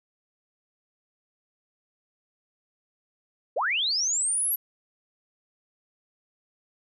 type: linear sweep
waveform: sine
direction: up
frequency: 408.7 to 11840 Hz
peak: -23 dBFS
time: 3.56-4.56 s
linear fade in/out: 10 ms
effects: none